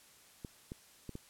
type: clicks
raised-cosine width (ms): 3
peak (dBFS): -29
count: 4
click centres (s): 0.448 / 0.719 / 1.093 / 1.154
effects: white hiss -61 dBFS RMS until 1.29 s + low-pass 12000 Hz 12 dB/octave